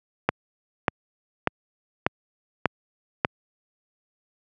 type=click train; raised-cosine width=0.5 ms; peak=-3 dBFS; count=6; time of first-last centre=0.29-3.249 s; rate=1.69 Hz; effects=high-pass 100 Hz 12 dB/octave